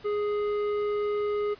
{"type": "tone with tanh clipping", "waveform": "sine", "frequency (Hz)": 415.3, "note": "G#4", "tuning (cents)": 0, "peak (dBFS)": -27, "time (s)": [0.04, 1.55], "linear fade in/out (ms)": 20, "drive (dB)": 11, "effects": ["pink hiss -52 dBFS RMS until 1.59 s", "resampled to 11025 Hz"]}